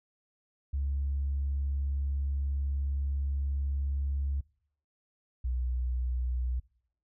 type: tone pair in turn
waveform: sine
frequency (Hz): 69.5 / 62.09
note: C#2 / B1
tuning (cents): +5 / +10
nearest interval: major second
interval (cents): 195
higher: first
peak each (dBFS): -27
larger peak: neither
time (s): 0.73-4.41 / 5.44-6.6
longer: first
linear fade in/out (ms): 10
effects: noise-tail reverb RT60 0.7 s tail -25 dB re dry + tanh soft clip ceiling -24 dBFS